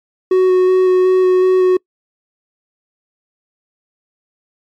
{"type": "tone with vibrato", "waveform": "triangle", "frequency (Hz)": 370, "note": "F#4", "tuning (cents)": 0, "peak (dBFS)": -6, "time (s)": [0.31, 1.77], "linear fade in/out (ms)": 5, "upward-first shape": "square", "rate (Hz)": 2.7, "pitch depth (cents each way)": 9, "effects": ["noise-tail reverb RT60 0.1 s tail -26 dB re dry", "MP3 96 kbps"]}